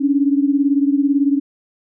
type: beating tone pair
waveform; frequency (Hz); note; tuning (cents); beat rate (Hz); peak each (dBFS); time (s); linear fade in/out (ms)
sine; 277.2 / 295.2; C#4 / D4; 0 / +9; 18; -14 / -18; 0-1.4; 20
effects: none